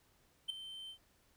triangle tone with ADSR envelope, 3102 Hz, G7, 19 cents flat, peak -30 dBFS, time 0.48-0.98 s, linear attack 20 ms, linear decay 4 ms, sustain -14 dB, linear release 85 ms, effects pink hiss -71 dBFS RMS until 1.36 s

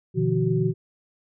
sine tone cluster, 122.6 / 149.5 / 170.6 / 374.6 Hz, B2 / D3 / F3 / F#4, -12 / +31 / -40 / +21 cents, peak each -25 dBFS, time 0.14-0.74 s, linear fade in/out 50 ms, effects none

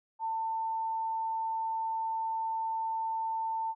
sine tone, 895 Hz, A5, 29 cents sharp, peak -30 dBFS, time 0.19-3.75 s, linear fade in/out 50 ms, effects none

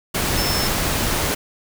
sine tone in noise, 5300 Hz, E8, 9 cents sharp, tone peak -24 dBFS, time 0.37-0.68 s, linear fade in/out 10 ms, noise pink, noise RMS -21 dBFS, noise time 0.14-1.35 s, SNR -6 dB, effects none

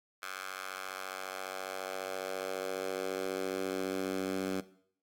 10% pulse tone with high-pass filter sweep, 94.6 Hz, F#2, 39 cents sharp, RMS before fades -37 dBFS, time 0.22-4.61 s, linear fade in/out 10 ms, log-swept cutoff 1300 to 230 Hz, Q 1.6, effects noise-tail reverb RT60 0.6 s tail -18 dB re dry + AAC 64 kbps

